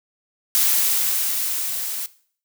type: noise with level ramp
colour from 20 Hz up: blue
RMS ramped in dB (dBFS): -17 to -28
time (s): 0.55-2.06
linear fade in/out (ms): 0
effects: noise-tail reverb RT60 0.5 s tail -18 dB re dry